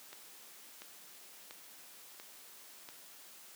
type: click train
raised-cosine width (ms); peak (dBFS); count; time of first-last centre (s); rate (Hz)
0.2; -30; 5; 0.13-2.889; 1.45
effects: white hiss -55 dBFS RMS until 3.55 s + high-pass 200 Hz 12 dB/octave